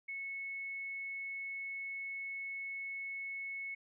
sine tone, 2200 Hz, C#7, 14 cents flat, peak -39 dBFS, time 0.08-3.75 s, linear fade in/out 10 ms, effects none

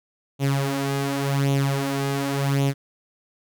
sawtooth tone with flanger, 138.59 Hz, C#3, in tune, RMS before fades -23 dBFS, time 0.39-2.74 s, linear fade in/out 50 ms, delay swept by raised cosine 0.3 to 4.8 ms, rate 0.89 Hz, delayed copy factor +0.65, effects none

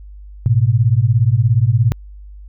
sine beating tone pair, 107.1 / 124.1 Hz, A2 / B2, -46 / +9 cents, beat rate 17 Hz, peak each -13 dBFS, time 0.46-1.92 s, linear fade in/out 0 ms, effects added 50 Hz sine -33 dBFS peak until 2.48 s

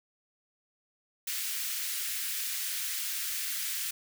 white high-pass noise, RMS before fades -34 dBFS, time 1.27-3.91 s, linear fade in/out 5 ms, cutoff 1600 Hz, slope 24 dB/octave, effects none

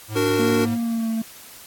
square tone with vibrato, 106.9 Hz, A2, 49 cents flat, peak -28 dBFS, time 0.08-0.78 s, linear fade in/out 50 ms, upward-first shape sine, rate 2.9 Hz, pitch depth 13 cents each way
square chord, D augmented, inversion none, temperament equal with one note detuned, 293.7 / 370 / 461.6 Hz, D4 / F#4 / A#4, 0 / 0 / -17 cents, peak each -24 / -25 / -22 dBFS, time 0.15-0.66 s, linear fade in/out 20 ms
triangle tone with pitch glide, 233.1 to 224.3 Hz, A#3 to A3, 0 to +34 cents, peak -19 dBFS, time 0.39-1.22 s, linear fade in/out 5 ms, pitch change -66 cents, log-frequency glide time 0.81-1.1 s
effects white hiss -43 dBFS RMS until 1.66 s + AAC 64 kbps

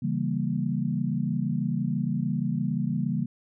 sine chord, C# diminished seventh, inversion none, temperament equal, 138.59 / 164.81 / 196 / 233.1 Hz, C#3 / E3 / G3 / Bb3, 0 / 0 / 0 / 0 cents, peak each -30 dBFS, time 0.02-3.26 s, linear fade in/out 10 ms, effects none

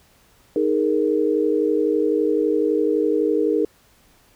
sine chord, D# suspended fourth, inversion none, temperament just, 311.1 / 414.8 / 466.7 Hz, D#4 / G#4 / A#4, 0 / -2 / +2 cents, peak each -21 dBFS, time 0.56-3.65 s, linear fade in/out 2 ms, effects pink hiss -56 dBFS RMS until 4.35 s

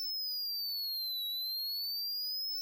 square linear two-way sweep, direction down then up, 5310 to 3874 to 5310 Hz, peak -35 dBFS, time 0-2.61 s, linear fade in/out 0 ms, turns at 1.26 s, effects none

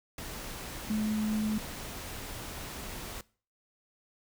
sine tone in noise, 214.8 Hz, A3, 41 cents flat, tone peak -27 dBFS, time 0.9-1.58 s, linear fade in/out 2 ms, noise pink, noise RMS -41 dBFS, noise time 0.18-3.21 s, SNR +11 dB, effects noise-tail reverb RT60 0.4 s tail -21 dB re dry

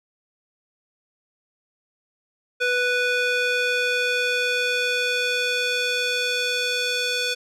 square tone with band-pass filter sweep, 493.9 Hz, B4, in tune, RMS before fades -23 dBFS, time 2.6-7.35 s, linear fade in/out 20 ms, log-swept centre 2000 to 3700 Hz, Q 1.2, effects none

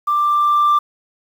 sine tone with level ramp, 1181 Hz, D6, 9 cents sharp, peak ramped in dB -13 to -8 dBFS, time 0.07-0.79 s, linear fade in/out 10 ms, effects tanh soft clip ceiling -9 dBFS + 7-bit

